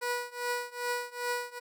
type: tone with tremolo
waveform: 15% pulse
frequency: 487.3 Hz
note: B4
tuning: 23 cents flat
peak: -22 dBFS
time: 0.01-1.6 s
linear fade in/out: 20 ms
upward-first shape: triangle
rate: 2.5 Hz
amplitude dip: 95%
effects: none